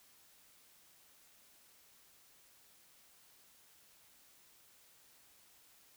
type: silence
effects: white hiss -65 dBFS RMS until 5.96 s